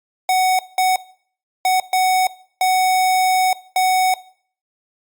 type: tone bursts at uneven times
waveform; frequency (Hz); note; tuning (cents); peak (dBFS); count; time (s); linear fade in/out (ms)
square; 745; F#5; +12; -14; 6; 0.29-0.59 / 0.78-0.96 / 1.65-1.8 / 1.93-2.27 / 2.61-3.53 / 3.76-4.14; 2
effects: noise-tail reverb RT60 0.5 s tail -18 dB re dry + Opus 48 kbps